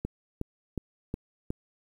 click train, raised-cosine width 3 ms, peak -18 dBFS, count 5, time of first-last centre 0.05-1.505 s, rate 2.75 Hz, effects 9-bit

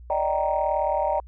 sine chord, Eb major seventh, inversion third, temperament just, 583.4 / 622.3 / 777.8 / 933.4 Hz, D5 / Eb5 / G5 / Bb5, -12 / 0 / -14 / +2 cents, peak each -26 dBFS, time 0.1-1.2 s, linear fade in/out 2 ms, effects tanh soft clip ceiling -12 dBFS + added 60 Hz sine -41 dBFS peak until 1.27 s

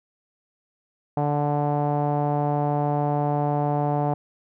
sawtooth tone with low-pass filter, 146.3 Hz, D3, 6 cents flat, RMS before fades -23 dBFS, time 1.17-4.14 s, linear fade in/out 2 ms, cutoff 780 Hz, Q 4.3, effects none

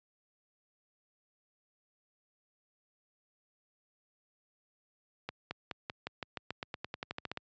accelerating click train, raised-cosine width 0.3 ms, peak -21 dBFS, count 18, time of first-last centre 5.29-7.374 s, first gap 220 ms, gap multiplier 0.92, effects high-pass 80 Hz 12 dB/octave + resampled to 16000 Hz

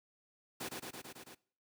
pink noise with echo, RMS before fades -41 dBFS, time 0.6-0.69 s, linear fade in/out 10 ms, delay 110 ms, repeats 6, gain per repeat -2 dB, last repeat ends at 1.35 s, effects noise-tail reverb RT60 0.5 s tail -22 dB re dry + high-pass 150 Hz 12 dB/octave

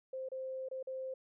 sine tone with dropouts, 523.3 Hz, C5, in tune, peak -38 dBFS, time 0.13-1.14 s, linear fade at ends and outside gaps 5 ms, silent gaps 0.288-0.317 / 0.687-0.712 / 0.828-0.871 s, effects none

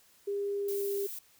sine tone with pitch glide, 402.8 to 400.5 Hz, G4 to G4, +47 to +37 cents, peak -30 dBFS, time 0.27-1.07 s, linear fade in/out 10 ms, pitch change -10 cents, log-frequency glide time 0.53-0.93 s
violet noise, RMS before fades -41 dBFS, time 0.68-1.19 s, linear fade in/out 5 ms
effects white hiss -63 dBFS RMS until 1.39 s

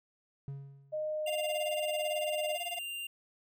triangle tone with exponential decay, 138.59 Hz, C#3, in tune, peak -34 dBFS, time 0.48-1.17 s, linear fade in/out 0 ms, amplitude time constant 150 ms
sine tone with pitch glide, 615 to 609.7 Hz, D#5 to D#5, -20 to -35 cents, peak -32 dBFS, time 0.92-2.57 s, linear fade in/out 20 ms, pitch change -15 cents, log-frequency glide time 1.07-1.61 s
square tone, 2788 Hz, F7, 4 cents flat, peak -38 dBFS, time 1.26-3.07 s, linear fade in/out 5 ms
square tone with tremolo, 698.5 Hz, F5, in tune, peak -36 dBFS, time 1.27-2.79 s, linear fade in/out 5 ms, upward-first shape sine, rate 18 Hz, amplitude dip 100%
effects none

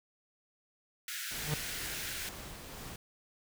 pink high-pass noise, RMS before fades -40 dBFS, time 1.08-2.29 s, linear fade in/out 2 ms, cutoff 1400 Hz, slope 96 dB/octave
pink noise with tremolo, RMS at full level -45 dBFS, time 1.31-2.96 s, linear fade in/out 2 ms, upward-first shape sine, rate 2.1 Hz, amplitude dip 25%
45% pulse tone with exponential growth, 150.9 Hz, D3, 47 cents sharp, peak -28 dBFS, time 1.35-1.54 s, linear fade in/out 2 ms, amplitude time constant 41 ms
effects none

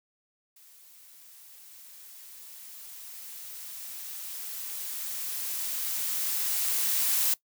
blue noise with level ramp, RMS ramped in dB -55 to -25 dBFS, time 0.56-7.34 s, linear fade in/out 5 ms, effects noise-tail reverb RT60 0.1 s tail -20 dB re dry

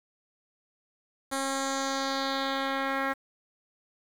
10% pulse tone with low-pass filter sweep, 270.9 Hz, C#4, 40 cents flat, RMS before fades -30 dBFS, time 1.31-3.14 s, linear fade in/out 20 ms, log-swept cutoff 10000 to 2000 Hz, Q 2.2, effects 8-bit

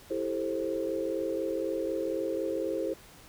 sine chord, A minor seventh, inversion second, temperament just, 330 / 396 / 440 / 528 Hz, E4 / G4 / A4 / C5, +2 / +18 / 0 / +16 cents, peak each -34 / -35 / -36 / -33 dBFS, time 0.1-2.94 s, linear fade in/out 10 ms, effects pink hiss -53 dBFS RMS until 3.28 s

